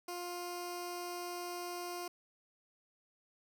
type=tone with notch filter; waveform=10% pulse; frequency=352.5 Hz; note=F4; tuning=16 cents sharp; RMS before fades=-42 dBFS; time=0.08-2.08 s; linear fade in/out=5 ms; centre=1700 Hz; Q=1.1; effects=none